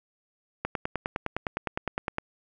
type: click train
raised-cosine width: 0.5 ms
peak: -13 dBFS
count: 16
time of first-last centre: 0.65-2.184 s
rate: 9.78 Hz
effects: none

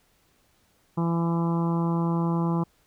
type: harmonic tone with a mistuned harmonic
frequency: 168.1 Hz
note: E3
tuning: 34 cents sharp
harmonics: 1 / 2 / 3 / 4 / 5 / 6 / 7 / 8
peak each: -23 / -30 / -38 / -41 / -36 / -35 / -40 / -48 dBFS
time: 0.97-2.64 s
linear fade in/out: 10 ms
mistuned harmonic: 8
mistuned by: -16 cents
effects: pink hiss -65 dBFS RMS until 2.86 s

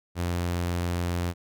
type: tone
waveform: sawtooth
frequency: 87.31 Hz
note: F2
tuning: in tune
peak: -22 dBFS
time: 0.15-1.34 s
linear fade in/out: 50 ms
effects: none

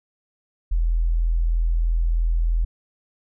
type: tone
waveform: sine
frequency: 41.56 Hz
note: E1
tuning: 15 cents sharp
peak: -17 dBFS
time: 0.71-2.65 s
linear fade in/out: 10 ms
effects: none

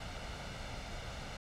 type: noise with comb filter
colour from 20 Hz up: pink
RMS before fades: -43 dBFS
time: 0-1.37 s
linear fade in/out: 5 ms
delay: 1.4 ms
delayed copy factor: +0.5
effects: low-pass 5000 Hz 12 dB/octave

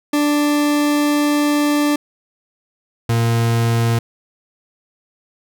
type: tone pair in turn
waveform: 40% pulse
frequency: 293.7 / 115.95 Hz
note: D4 / A#2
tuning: 0 / -9 cents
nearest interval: octave + major third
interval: 1609 cents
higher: first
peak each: -13 dBFS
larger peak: neither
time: 0.13-1.96 / 3.09-3.99 s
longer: first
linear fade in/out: 5 ms
effects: none

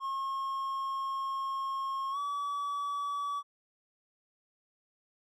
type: tone with pitch glide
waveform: triangle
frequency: 1080 to 1144.2 Hz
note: C#6 to D6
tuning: -45 to -45 cents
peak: -30 dBFS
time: 0-3.43 s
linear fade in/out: 50 ms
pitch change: +100 cents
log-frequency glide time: 2.11-2.18 s
effects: none

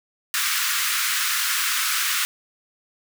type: high-pass noise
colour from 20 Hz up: pink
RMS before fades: -23 dBFS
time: 0.34-2.25 s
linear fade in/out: 0 ms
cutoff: 1200 Hz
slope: 48 dB/octave
effects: none

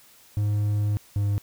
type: tone pair in turn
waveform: triangle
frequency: 104 / 101.68 Hz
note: G#2 / G#2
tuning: +3 / -36 cents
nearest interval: unison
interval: 39 cents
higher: first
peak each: -19 dBFS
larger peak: neither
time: 0.37-0.97 / 1.16-1.38 s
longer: first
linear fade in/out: 0 ms
effects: white hiss -54 dBFS RMS until 1.42 s

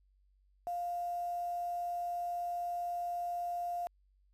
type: tone with quantisation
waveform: sine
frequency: 701 Hz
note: F5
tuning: 6 cents sharp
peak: -34 dBFS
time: 0.67-3.87 s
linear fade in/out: 0 ms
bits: 9
effects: added 48 Hz sine -66 dBFS peak until 4.33 s + resampled to 32000 Hz

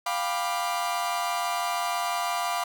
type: tone cluster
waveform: 40% pulse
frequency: 701 / 787 / 985 / 1183 Hz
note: F5 / G5 / B5 / D6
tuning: +6 / +7 / -5 / +12 cents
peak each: -29 / -35 / -31 / -31 dBFS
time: 0.06-2.64 s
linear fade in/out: 5 ms
effects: none

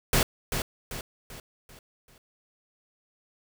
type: noise with echo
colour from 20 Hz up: pink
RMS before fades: -22 dBFS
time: 0.13-0.23 s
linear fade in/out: 2 ms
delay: 390 ms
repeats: 5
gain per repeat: -7 dB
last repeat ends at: 2.18 s
effects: none

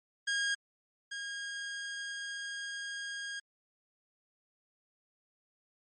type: tone pair in turn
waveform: sawtooth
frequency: 1627 / 1627 Hz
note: G#6 / G#6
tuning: -36 / -36 cents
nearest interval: unison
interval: 0 cents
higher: neither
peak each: -26 / -34 dBFS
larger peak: first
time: 0.27-0.55 / 1.11-3.4 s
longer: second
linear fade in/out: 10 ms
effects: MP3 32 kbps

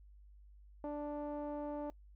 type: tone with low-pass filter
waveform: sawtooth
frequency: 293.7 Hz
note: D4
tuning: in tune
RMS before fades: -41 dBFS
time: 0.84-1.9 s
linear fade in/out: 0 ms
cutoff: 740 Hz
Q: 2.9
effects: noise-tail reverb RT60 0.1 s tail -23 dB re dry + added 50 Hz sine -56 dBFS peak until 2.15 s

